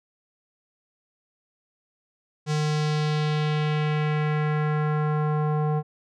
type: tone with low-pass filter sweep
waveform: square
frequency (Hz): 151.7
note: D#3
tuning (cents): -44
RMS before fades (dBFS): -24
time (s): 2.46-5.83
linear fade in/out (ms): 50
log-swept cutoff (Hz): 6400 to 850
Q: 1.6
effects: none